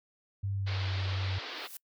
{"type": "tone with pitch glide", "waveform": "sine", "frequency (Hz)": [98.8, 95.1], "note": ["G2", "F#2"], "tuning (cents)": [14, 48], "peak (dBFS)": -30, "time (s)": [0.43, 1.39], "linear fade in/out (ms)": 10, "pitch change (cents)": -66, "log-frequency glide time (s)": [0.54, 0.89]}
{"type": "band-pass noise", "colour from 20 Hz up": "white", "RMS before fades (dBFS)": -41, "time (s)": [0.66, 1.68], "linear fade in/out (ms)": 20, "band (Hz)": [270, 4600], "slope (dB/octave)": 48}
{"type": "noise with exponential growth", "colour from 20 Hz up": "blue", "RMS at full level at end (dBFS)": -41, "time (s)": [1.43, 1.77], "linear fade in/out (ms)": 2, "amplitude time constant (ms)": 72}
{"effects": ["noise-tail reverb RT60 0.1 s tail -26 dB re dry"]}